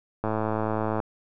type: click train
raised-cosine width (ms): 1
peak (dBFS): -13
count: 84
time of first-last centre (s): 0.24-1.001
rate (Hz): 109
effects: none